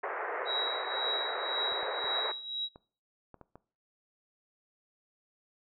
pink band-pass noise, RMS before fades -36 dBFS, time 0.03-2.32 s, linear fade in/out 5 ms, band 410 to 2000 Hz, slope 48 dB/octave
sine tone with tremolo, 3858 Hz, B7, 41 cents flat, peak -29 dBFS, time 0.45-2.69 s, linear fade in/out 50 ms, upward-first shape triangle, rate 1.9 Hz, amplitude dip 80%
clicks, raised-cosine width 1 ms, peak -35 dBFS, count 7, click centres 1.722 / 1.831 / 2.044 / 2.759 / 3.343 / 3.413 / 3.556 s
effects noise-tail reverb RT60 0.4 s tail -19 dB re dry

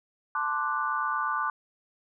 sine chord, D dominant seventh, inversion second, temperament equal, 880 / 1046.5 / 1174.7 / 1480 Hz, A5 / C6 / D6 / F#6, 0 / 0 / 0 / 0 cents, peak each -34 / -33 / -29 / -32 dBFS, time 0.35-1.5 s, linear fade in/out 2 ms, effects none

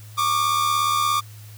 45% pulse tone pair together, 1122.9 / 1200 Hz, C#6 / D6, +22 / +37 cents, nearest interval minor second, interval 115 cents, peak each -24 / -20 dBFS, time 0.17-1.21 s, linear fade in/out 20 ms, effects added 106 Hz sine -39 dBFS peak until 1.57 s + white hiss -49 dBFS RMS until 1.57 s

